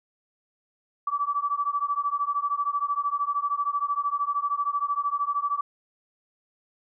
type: beating tone pair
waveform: sine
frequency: 1147 / 1160 Hz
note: D6 / D6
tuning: -41 / -22 cents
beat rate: 13 Hz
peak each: -27 / -27 dBFS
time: 1.07-5.61 s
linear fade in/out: 5 ms
effects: none